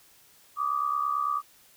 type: tone pair together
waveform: sine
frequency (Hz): 1160 / 1229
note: D6 / D#6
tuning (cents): -22 / -22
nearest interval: minor second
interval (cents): 100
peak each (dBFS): -27 / -29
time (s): 0.56-1.42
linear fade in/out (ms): 50
effects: white hiss -58 dBFS RMS until 1.76 s